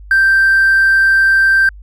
triangle tone with hard clipping, 1568 Hz, G6, in tune, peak -7 dBFS, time 0.11-1.69 s, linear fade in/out 2 ms, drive 2 dB, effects added 50 Hz sine -32 dBFS peak until 1.82 s

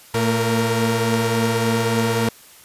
sawtooth tone cluster, 114.4 / 225.3 / 467.1 Hz, A#2 / A3 / A#4, -32 / +41 / +3 cents, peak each -18 dBFS, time 0.14-2.29 s, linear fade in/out 5 ms, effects white hiss -46 dBFS RMS until 2.64 s + resampled to 32000 Hz

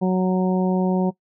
harmonic tone, 185 Hz, F#3, in tune, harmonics 1 / 2 / 3 / 4 / 5, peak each -18 / -24 / -28 / -30 / -32 dBFS, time 0.01-1.11 s, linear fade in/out 20 ms, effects noise-tail reverb RT60 0.1 s tail -20 dB re dry

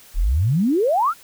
sine exponential sweep, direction up, 33 to 1454 Hz, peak -15 dBFS, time 0.14-1.14 s, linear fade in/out 50 ms, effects white hiss -47 dBFS RMS until 1.23 s

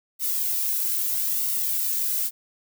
violet noise with flanger, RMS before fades -25 dBFS, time 0.19-2.31 s, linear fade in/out 50 ms, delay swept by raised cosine 1.2 to 2.2 ms, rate 0.78 Hz, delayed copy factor -0.6, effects none

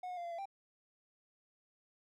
triangle tone with pitch steps, 729 / 723 / 694 / 686 / 676 / 787 Hz, F#5 / F#5 / F5 / F5 / E5 / G5, -26 / -40 / -11 / -31 / +43 / +7 cents, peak -38 dBFS, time 0.03-0.456 s, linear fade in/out 5 ms, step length 71 ms, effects none

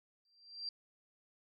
sine tone with exponential growth, 4719 Hz, D8, 7 cents sharp, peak -36 dBFS, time 0.25-0.69 s, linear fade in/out 2 ms, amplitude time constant 95 ms, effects none

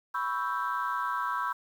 sine chord, C# half-diminished seventh, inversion third, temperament equal, 987.8 / 1108.7 / 1318.5 / 1568 Hz, B5 / C#6 / E6 / G6, 0 / 0 / 0 / 0 cents, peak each -32 / -33 / -33 / -35 dBFS, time 0.14-1.53 s, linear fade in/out 10 ms, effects tanh soft clip ceiling -21 dBFS + 9-bit

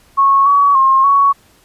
sine tone with pitch steps, 1099 / 1131 / 1069 / 1117 Hz, C#6 / C#6 / C6 / C#6, -15 / +34 / +37 / +13 cents, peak -7 dBFS, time 0.17-1.33 s, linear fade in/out 20 ms, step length 290 ms, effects pink hiss -50 dBFS RMS until 1.64 s + resampled to 32000 Hz

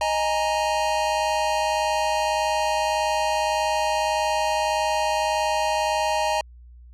square chord, D# suspended fourth, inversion none, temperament equal, 622.3 / 830.6 / 932.3 Hz, D#5 / G#5 / A#5, 0 / 0 / 0 cents, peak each -26 dBFS, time 0.01-6.41 s, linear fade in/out 2 ms, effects added 60 Hz sine -43 dBFS peak until 6.93 s + low-pass 8000 Hz 12 dB/octave

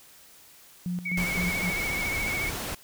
sine tone with tremolo, 178.1 Hz, F3, 34 cents sharp, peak -27 dBFS, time 0.86-1.7 s, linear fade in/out 0 ms, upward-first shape square, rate 3.9 Hz, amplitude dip 70%
sine tone with vibrato, 2217 Hz, C#7, in tune, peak -28 dBFS, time 1.05-2.5 s, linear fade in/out 10 ms, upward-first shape sine, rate 14 Hz, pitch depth 43 cents each way
pink noise, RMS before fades -33 dBFS, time 1.17-2.75 s, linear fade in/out 5 ms
effects white hiss -53 dBFS RMS until 2.83 s

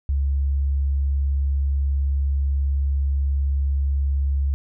sine tone, 69.3 Hz, C#2, in tune, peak -18 dBFS, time 0.09-4.54 s, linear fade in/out 0 ms, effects none

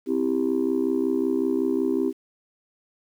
sine chord, C major, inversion none, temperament just, 261.6 / 327 / 392.4 Hz, C4 / E4 / G4, 0 / -14 / +2 cents, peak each -24 dBFS, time 0.06-2.13 s, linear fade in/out 50 ms, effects tanh soft clip ceiling -14 dBFS + 9-bit

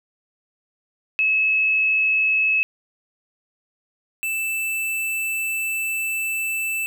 sine / square tone pair in turn, 2587 / 2646 Hz, E7 / E7, -33 / +6 cents, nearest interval unison, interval 39 cents, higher second, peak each -16 / -23 dBFS, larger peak first, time 1.19-2.63 / 4.23-6.86 s, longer second, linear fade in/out 0 ms, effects none

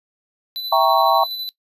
square tone with tremolo, 3997 Hz, B7, 20 cents sharp, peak -25 dBFS, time 0.56-1.49 s, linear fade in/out 0 ms, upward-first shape square, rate 12 Hz, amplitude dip 30%
sine chord, E diminished seventh, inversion none, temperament equal, 659.3 / 784 / 932.3 / 1108.7 Hz, E5 / G5 / Bb5 / Db6, 0 / 0 / 0 / 0 cents, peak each -18 dBFS, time 0.72-1.24 s, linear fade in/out 5 ms
effects noise-tail reverb RT60 0.1 s tail -19 dB re dry + resampled to 32000 Hz

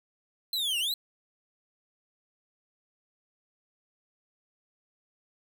45% pulse linear two-way sweep, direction down then up, 4140 to 2700 to 4140 Hz, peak -27 dBFS, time 0.53-0.94 s, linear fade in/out 2 ms, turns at 0.79 s, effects none

